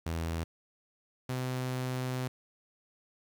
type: tone pair in turn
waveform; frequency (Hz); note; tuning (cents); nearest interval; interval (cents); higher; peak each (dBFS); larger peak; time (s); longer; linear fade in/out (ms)
sawtooth; 82.41 / 127.82; E2 / C3; 0 / -40; minor sixth; 760; second; -28; neither; 0.06-0.44 / 1.29-2.28; second; 5
effects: 10-bit